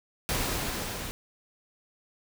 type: noise with level ramp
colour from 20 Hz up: pink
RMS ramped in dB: -28 to -37 dBFS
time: 0.29-1.11 s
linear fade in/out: 0 ms
effects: none